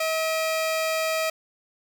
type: tone pair together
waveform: sawtooth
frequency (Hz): 640 / 2400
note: D#5 / D7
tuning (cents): +49 / +37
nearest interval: octave + major seventh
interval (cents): 2288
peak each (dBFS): -20 / -28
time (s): 0-1.3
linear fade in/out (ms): 5
effects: none